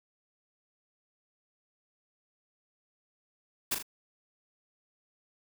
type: noise with echo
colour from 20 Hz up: white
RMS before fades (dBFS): -29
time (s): 3.71-3.75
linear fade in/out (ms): 10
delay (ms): 39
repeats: 2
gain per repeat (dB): -6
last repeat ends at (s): 3.828
effects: none